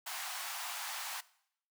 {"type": "high-pass noise", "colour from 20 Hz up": "pink", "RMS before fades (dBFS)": -41, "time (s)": [0.06, 1.21], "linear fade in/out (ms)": 10, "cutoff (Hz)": 740, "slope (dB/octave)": 48, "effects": ["noise-tail reverb RT60 0.7 s tail -20 dB re dry"]}